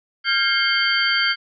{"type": "tone cluster", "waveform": "sine", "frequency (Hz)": [1391, 1608, 2135, 3144, 4601], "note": ["F6", "G6", "C7", "G7", "D8"], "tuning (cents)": [-7, 44, 34, 4, -36], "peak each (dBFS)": -23, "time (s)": [0.24, 1.36], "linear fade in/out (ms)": 50, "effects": []}